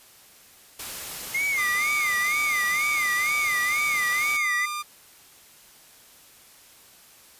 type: noise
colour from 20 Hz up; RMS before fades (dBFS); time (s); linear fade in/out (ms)
white; -35; 0.79-4.37; 5
type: tone with vibrato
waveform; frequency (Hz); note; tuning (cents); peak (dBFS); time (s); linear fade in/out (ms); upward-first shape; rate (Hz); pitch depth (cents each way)
triangle; 2100; C7; +6; -21; 1.34-4.66; 10; sine; 2.1; 140
type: tone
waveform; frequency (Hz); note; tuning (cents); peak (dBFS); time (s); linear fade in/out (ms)
sawtooth; 1200; D6; +37; -25; 1.57-4.83; 20
effects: white hiss -52 dBFS RMS until 7.39 s + resampled to 32000 Hz